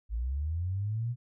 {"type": "linear sweep", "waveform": "sine", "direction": "up", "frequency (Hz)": [51.91, 123.47], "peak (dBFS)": -29, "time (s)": [0.09, 1.16], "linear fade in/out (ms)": 50, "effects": []}